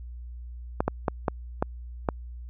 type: clicks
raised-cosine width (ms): 1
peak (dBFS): -9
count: 6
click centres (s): 0.805 / 0.88 / 1.082 / 1.282 / 1.625 / 2.088
effects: added 60 Hz sine -37 dBFS peak until 2.49 s